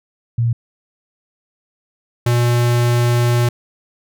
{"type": "tone pair in turn", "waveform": ["sine", "square"], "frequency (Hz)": [117.2, 120.29], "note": ["A#2", "B2"], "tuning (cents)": [10, -45], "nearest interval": "unison", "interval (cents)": 45, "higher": "second", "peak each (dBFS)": -13, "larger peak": "neither", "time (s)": [[0.38, 0.53], [2.26, 3.49]], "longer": "second", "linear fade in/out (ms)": 5, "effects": []}